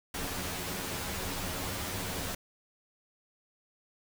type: noise with comb filter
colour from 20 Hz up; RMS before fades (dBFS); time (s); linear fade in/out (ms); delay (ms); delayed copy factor
pink; -36; 0.14-2.35; 5; 11; +0.95
effects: none